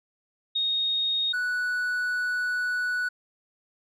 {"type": "tone pair in turn", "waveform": ["sine", "triangle"], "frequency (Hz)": [3724, 1477.9], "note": ["A#7", "F#6"], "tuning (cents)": [-2, -2], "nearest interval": "octave + major third", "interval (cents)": 1600, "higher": "first", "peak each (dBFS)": -23, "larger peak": "neither", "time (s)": [[0.55, 1.33], [1.33, 3.09]], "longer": "second", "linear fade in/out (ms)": 10, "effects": []}